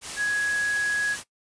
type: tone in noise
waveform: sine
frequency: 1669 Hz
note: G#6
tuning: 8 cents sharp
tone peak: -22 dBFS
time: 0.16-1.17 s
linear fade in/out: 50 ms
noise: white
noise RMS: -34 dBFS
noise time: 0.01-1.24 s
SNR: +9 dB
effects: noise-tail reverb RT60 0.1 s tail -17 dB re dry + resampled to 22050 Hz